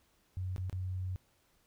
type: tone with dropouts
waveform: sine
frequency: 92.5 Hz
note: F#2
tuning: in tune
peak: -34 dBFS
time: 0.37-1.16 s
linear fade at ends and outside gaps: 0 ms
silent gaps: 0.562-0.58 / 0.697-0.728 s
effects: pink hiss -71 dBFS RMS until 1.66 s